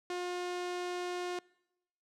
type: tone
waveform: sawtooth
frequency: 357 Hz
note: F4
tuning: 38 cents sharp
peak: -31 dBFS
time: 0.1-1.39 s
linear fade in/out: 2 ms
effects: noise-tail reverb RT60 0.9 s tail -25 dB re dry + low-pass 7000 Hz 12 dB/octave